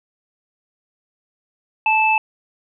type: tone pair together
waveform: sine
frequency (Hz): 873.6 / 2630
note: A5 / E7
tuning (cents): -13 / -5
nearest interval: octave + perfect fifth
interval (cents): 1908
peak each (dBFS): -16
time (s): 1.86-2.18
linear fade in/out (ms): 2
effects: none